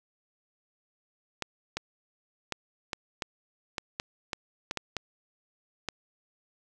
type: clicks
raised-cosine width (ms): 0.2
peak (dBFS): -14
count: 12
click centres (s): 1.423 / 1.77 / 2.523 / 2.932 / 3.222 / 3.782 / 3.999 / 4.332 / 4.711 / 4.773 / 4.967 / 5.887
effects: none